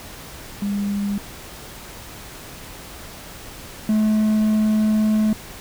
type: tone pair in turn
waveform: sine / triangle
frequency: 202 / 215.2 Hz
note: G#3 / A3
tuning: -48 / -38 cents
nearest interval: minor second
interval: 110 cents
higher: second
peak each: -20 / -13 dBFS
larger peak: second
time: 0.62-1.18 / 3.89-5.33 s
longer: second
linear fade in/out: 2 ms
effects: pink hiss -38 dBFS RMS until 5.6 s